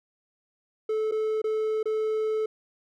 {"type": "tone with dropouts", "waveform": "triangle", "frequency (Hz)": 435, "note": "A4", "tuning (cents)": -20, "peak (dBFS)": -22, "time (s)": [0.89, 2.46], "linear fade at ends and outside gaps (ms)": 5, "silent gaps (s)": [[1.113, 1.12], [1.418, 1.441], [1.83, 1.856]], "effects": []}